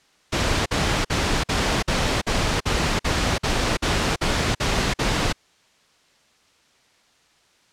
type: noise bursts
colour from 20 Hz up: pink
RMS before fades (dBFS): -21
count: 13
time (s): 0.32-5.328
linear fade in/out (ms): 10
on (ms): 340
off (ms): 49
effects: white hiss -59 dBFS RMS until 7.72 s + low-pass 6000 Hz 12 dB/octave